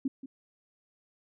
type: tone with echo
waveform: sine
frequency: 267.8 Hz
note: C4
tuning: 40 cents sharp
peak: -26 dBFS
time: 0.05-0.08 s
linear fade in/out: 5 ms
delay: 180 ms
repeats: 1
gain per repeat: -13 dB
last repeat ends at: 0.26 s
effects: none